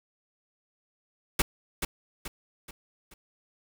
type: noise with echo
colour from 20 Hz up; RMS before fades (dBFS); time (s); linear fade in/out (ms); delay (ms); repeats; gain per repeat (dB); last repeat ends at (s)
pink; -23; 1.39-1.42; 5; 430; 4; -7; 3.14
effects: none